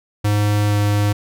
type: tone with pitch glide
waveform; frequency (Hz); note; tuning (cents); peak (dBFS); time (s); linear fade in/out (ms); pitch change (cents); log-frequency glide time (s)
square; 103.83 to 103.17; G#2 to G#2; 0 to -11; -15; 0.24-1.13; 10; -11; 0.67-0.77
effects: none